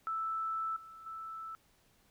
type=tone with level steps; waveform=sine; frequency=1318.5 Hz; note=E6; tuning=in tune; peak=-33 / -49 / -41 dBFS; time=0.07-1.55 s; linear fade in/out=0 ms; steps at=0.76 / 1.06 s; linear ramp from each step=5 ms; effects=pink hiss -69 dBFS RMS until 2.1 s